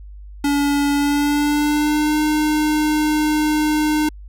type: tone with pitch glide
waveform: square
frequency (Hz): 285.6 to 304.3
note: D4 to D#4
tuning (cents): -48 to -38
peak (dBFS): -16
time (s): 0.44-4.09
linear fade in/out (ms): 5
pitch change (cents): +110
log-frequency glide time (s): 0.94-2.21
effects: added 50 Hz sine -34 dBFS peak until 4.28 s